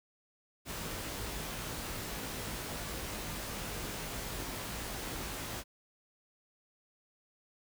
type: noise with comb filter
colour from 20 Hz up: pink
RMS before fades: -40 dBFS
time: 0.65-5.64 s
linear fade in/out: 50 ms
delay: 19 ms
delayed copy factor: +0.5
effects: none